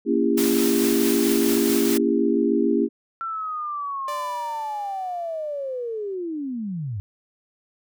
sine chord, A# diminished seventh, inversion none, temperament just, 233.1 / 279.7 / 335.6 / 402.8 Hz, A#3 / C#4 / E4 / G4, 0 / +16 / +31 / +47 cents, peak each -23 dBFS, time 0.05-2.89 s, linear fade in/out 50 ms
white noise with tremolo, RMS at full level -27 dBFS, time 0.37-1.98 s, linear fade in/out 10 ms, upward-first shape sine, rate 4.6 Hz, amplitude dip 25%
sine linear sweep, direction down, 1354 to 92.5 Hz, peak -26 dBFS, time 3.21-7 s, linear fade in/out 0 ms
sawtooth tone with exponential decay, 587.3 Hz, D5, in tune, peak -26 dBFS, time 4.08-6.15 s, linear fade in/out 2 ms, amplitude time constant 450 ms
effects none

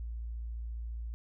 sine tone, 57.3 Hz, A#1, 29 cents flat, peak -36 dBFS, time 0-1.14 s, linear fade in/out 0 ms, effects none

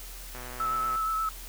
click train, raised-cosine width 0.5 ms, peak -27 dBFS, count 77, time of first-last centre 0.35-0.958 s, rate 125 Hz
sine tone with vibrato, 1306 Hz, E6, 17 cents flat, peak -26 dBFS, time 0.6-1.29 s, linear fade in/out 2 ms, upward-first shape sine, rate 8.5 Hz, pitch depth 21 cents each way
effects added 41 Hz sine -42 dBFS peak until 1.48 s + white hiss -45 dBFS RMS until 1.48 s

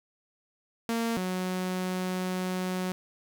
sawtooth tone pair in turn, 230 / 184.05 Hz, A#3 / F#3, -23 / -9 cents, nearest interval major third, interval 386 cents, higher first, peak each -23 / -25 dBFS, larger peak first, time 0.89-1.17 / 1.17-2.92 s, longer second, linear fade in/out 0 ms, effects none

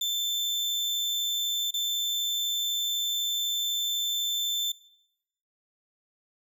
35% pulse tone with dropouts, 3544 Hz, A7, 12 cents sharp, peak -24 dBFS, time 0.01-4.72 s, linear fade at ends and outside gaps 5 ms, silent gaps 1.709-1.739 s, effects noise-tail reverb RT60 0.8 s tail -20 dB re dry

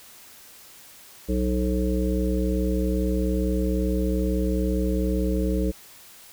harmonic tone with a mistuned harmonic, 62.3 Hz, B1, 16 cents sharp, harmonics 1 / 3 / 5 / 7 / 9, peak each -24 / -27 / -28 / -30 / -33 dBFS, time 1.28-5.72 s, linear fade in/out 20 ms, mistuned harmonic 9, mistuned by -70 cents, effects white hiss -48 dBFS RMS until 6.32 s

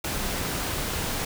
pink noise, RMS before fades -29 dBFS, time 0.04-1.25 s, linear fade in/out 5 ms, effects none

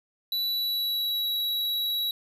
square tone with pitch glide, 3951 to 3892 Hz, B7 to B7, 0 to -26 cents, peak -26 dBFS, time 0.32-2.11 s, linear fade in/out 2 ms, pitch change -26 cents, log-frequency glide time 0.44-1.3 s, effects none

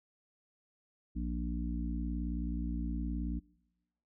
harmonic tone, 59 Hz, A#1, 22 cents sharp, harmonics 1 / 3 / 4 / 5, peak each -35 / -40 / -41 / -42 dBFS, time 1.15-3.4 s, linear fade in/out 20 ms, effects noise-tail reverb RT60 1.0 s tail -24 dB re dry

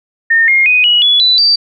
sine tone with pitch steps, 1825 / 2133 / 2493 / 2914 / 3406 / 3980 / 4652 Hz, A#6 / C7 / D#7 / F#7 / G#7 / B7 / D8, -37 / +33 / +3 / -27 / +43 / +13 / -17 cents, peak -6 dBFS, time 0.3-1.56 s, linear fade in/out 10 ms, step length 180 ms, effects none

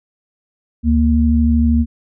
sine tone pair together, 73.42 / 233.1 Hz, D2 / A#3, 0 / 0 cents, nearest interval octave + minor sixth, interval 2000 cents, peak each -13 dBFS, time 0.83-1.86 s, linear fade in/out 50 ms, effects none

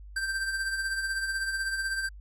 square tone with tremolo, 1568 Hz, G6, in tune, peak -27 dBFS, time 0.16-2.09 s, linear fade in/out 5 ms, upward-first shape triangle, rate 16 Hz, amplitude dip 55%, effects added 50 Hz sine -43 dBFS peak until 2.2 s + low-pass 12000 Hz 12 dB/octave

